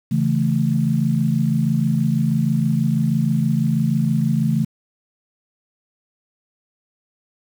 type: chord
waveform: sine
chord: A major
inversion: first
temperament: equal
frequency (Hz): 138.59 / 164.81 / 220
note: C#3 / E3 / A3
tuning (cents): 0 / 0 / 0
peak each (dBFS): -20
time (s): 0.11-4.65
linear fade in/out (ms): 10
effects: 7-bit

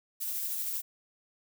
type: noise with tremolo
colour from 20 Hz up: violet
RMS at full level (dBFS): -33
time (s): 0.2-0.82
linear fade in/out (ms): 20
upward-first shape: sine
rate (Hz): 13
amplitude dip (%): 25
effects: none

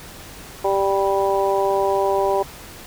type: harmonic tone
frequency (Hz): 196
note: G3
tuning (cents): 0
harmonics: 2 / 3 / 4 / 5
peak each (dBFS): -20 / -22 / -23 / -24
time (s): 0.64-2.43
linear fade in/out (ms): 10
effects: pink hiss -39 dBFS RMS until 2.86 s

